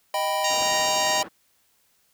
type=chord; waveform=square; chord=Eb augmented; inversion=none; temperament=equal; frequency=622.3 / 784 / 987.8 Hz; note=Eb5 / G5 / B5; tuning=0 / 0 / 0 cents; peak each=-28 dBFS; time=0.14-1.23 s; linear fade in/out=2 ms
type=harmonic tone; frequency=932 Hz; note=A#5; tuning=1 cent flat; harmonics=2 / 3 / 4 / 5 / 6 / 7 / 8; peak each=-32 / -32 / -32 / -32 / -32 / -32 / -32 dBFS; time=0.44-1.22 s; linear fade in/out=5 ms
type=band-pass noise; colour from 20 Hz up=pink; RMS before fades=-39 dBFS; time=0.49-1.29 s; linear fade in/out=20 ms; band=220 to 1400 Hz; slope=12 dB/octave
type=clicks; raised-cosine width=2 ms; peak=-31 dBFS; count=4; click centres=0.611 / 0.723 / 0.798 / 0.888 s
effects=white hiss -65 dBFS RMS until 2.13 s